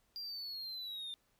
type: linear sweep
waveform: triangle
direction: down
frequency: 4800 to 3588 Hz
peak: -40 dBFS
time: 0.16-1.14 s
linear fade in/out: 0 ms
effects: pink hiss -75 dBFS RMS until 1.39 s